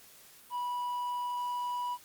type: tone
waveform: triangle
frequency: 979 Hz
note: B5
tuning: 15 cents flat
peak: -30 dBFS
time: 0.5-1.98 s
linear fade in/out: 50 ms
effects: white hiss -56 dBFS RMS until 2.04 s + Opus 48 kbps